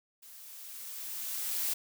blue noise with level ramp, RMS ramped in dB -52 to -31 dBFS, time 0.22-1.74 s, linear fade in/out 10 ms, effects none

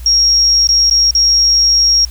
sine tone with dropouts, 5588 Hz, F8, in tune, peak -7 dBFS, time 0.06-2.05 s, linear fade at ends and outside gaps 2 ms, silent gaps 0.672-0.689 / 0.899-0.91 / 1.109-1.15 s, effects added 60 Hz sine -25 dBFS peak until 2.1 s + white hiss -41 dBFS RMS until 2.1 s

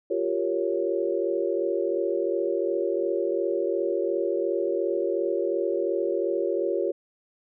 sine chord, G half-diminished seventh, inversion third, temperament equal, 349.2 / 392 / 466.2 / 554.4 Hz, F4 / G4 / Bb4 / Db5, 0 / 0 / 0 / 0 cents, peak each -28 / -28 / -30 / -29 dBFS, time 0.1-6.92 s, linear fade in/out 10 ms, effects none

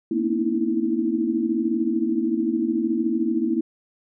sine tone cluster, 227.6 / 246.9 / 283.1 / 314.9 / 328.4 Hz, A#3 / B3 / C#4 / D#4 / E4, -41 / 0 / +37 / +21 / -6 cents, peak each -26 / -27 / -32 / -29 / -23 dBFS, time 0.11-3.61 s, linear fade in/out 5 ms, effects none

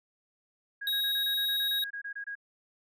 sine tone bursts, 1641 Hz, G#6, 21 cents flat, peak -35 dBFS, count 14, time 0.81-2.354 s, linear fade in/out 10 ms, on 88 ms, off 24 ms
square tone, 3800 Hz, A#7, 33 cents sharp, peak -28 dBFS, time 0.87-1.84 s, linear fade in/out 2 ms
effects none

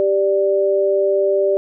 sine tone pair together, 392.4 / 587.9 Hz, G4 / D5, +2 / +2 cents, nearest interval perfect fifth, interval 700 cents, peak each -16 dBFS, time 0-1.57 s, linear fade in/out 0 ms, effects none

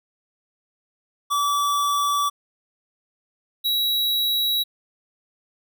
square tone pair in turn, 1153 / 3878 Hz, D6 / B7, -32 / -32 cents, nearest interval octave + major sixth, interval 2100 cents, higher second, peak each -20 dBFS, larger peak neither, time 1.3-2.3 / 3.64-4.64 s, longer neither, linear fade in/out 20 ms, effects none

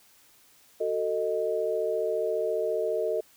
sine chord, D# diminished, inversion first, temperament just, 373.4 / 448 / 622.3 Hz, F#4 / A4 / D#5, +16 / +31 / 0 cents, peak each -33 / -28 / -29 dBFS, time 0.8-3.21 s, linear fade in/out 10 ms, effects white hiss -59 dBFS RMS until 3.36 s

